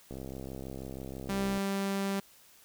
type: click train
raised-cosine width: 2 ms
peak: -28 dBFS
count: 98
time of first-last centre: 0.11-1.575 s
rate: 66.2 Hz
type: tone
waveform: sawtooth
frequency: 196.6 Hz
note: G3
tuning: 5 cents sharp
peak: -26 dBFS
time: 1.29-2.2 s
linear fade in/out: 5 ms
effects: white hiss -59 dBFS RMS until 2.64 s